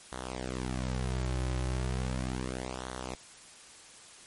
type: tone with flanger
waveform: sawtooth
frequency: 63.5 Hz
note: B1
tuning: 49 cents sharp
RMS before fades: -34 dBFS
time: 0.12-3.15 s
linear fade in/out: 0 ms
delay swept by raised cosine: 0.39 to 4.39 ms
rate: 0.36 Hz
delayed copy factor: -0.8
effects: white hiss -52 dBFS RMS until 4.26 s + MP3 48 kbps